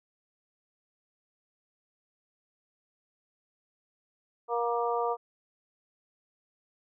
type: harmonic tone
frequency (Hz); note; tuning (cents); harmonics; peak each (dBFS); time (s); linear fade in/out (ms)
236.4; A#3; +24; 2 / 3 / 4 / 5; -30 / -32 / -33 / -34; 4.48-5.17; 50
effects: none